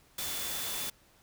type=tone in noise; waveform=sine; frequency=3481 Hz; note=A7; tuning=19 cents flat; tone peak=-43 dBFS; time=0.18-0.9 s; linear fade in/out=5 ms; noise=white; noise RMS=-36 dBFS; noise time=0.18-0.9 s; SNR=-10 dB; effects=pink hiss -63 dBFS RMS until 1.22 s